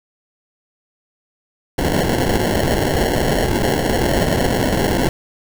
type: noise with sample-and-hold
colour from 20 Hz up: blue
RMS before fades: -17 dBFS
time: 1.78-5.09 s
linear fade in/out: 5 ms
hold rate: 1225 Hz
effects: none